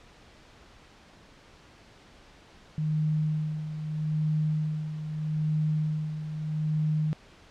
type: tone with tremolo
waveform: sine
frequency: 154.2 Hz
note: D#3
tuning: 15 cents flat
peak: -23 dBFS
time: 2.78-7.13 s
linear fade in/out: 0 ms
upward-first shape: sine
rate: 0.79 Hz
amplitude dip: 65%
effects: pink hiss -54 dBFS RMS until 7.5 s + low-pass 5000 Hz 12 dB/octave